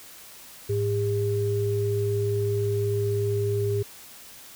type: tone pair together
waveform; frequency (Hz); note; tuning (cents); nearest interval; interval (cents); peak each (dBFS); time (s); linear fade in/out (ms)
sine; 107 / 404; A2 / G#4; -48 / -48; octave + major seventh; 2300; -25 / -25; 0.69-3.83; 10
effects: white hiss -46 dBFS RMS until 4.55 s